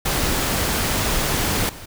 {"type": "noise with level steps", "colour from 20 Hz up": "pink", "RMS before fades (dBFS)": [-21, -38], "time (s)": [0.05, 1.86], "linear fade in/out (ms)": 10, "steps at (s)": 1.69, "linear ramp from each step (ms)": 2, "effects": []}